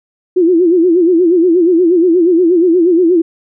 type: tone with vibrato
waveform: sine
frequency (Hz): 346.8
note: F4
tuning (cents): -12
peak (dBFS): -6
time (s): 0.36-3.22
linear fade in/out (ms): 10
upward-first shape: sine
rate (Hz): 8.4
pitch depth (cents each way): 120
effects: none